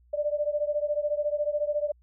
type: beating tone pair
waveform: sine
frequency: 587.3 / 601.3 Hz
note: D5 / D5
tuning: 0 / +41 cents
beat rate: 14 Hz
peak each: -27 / -29 dBFS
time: 0.13-1.92 s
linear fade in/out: 10 ms
effects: added 60 Hz sine -57 dBFS peak until 2.02 s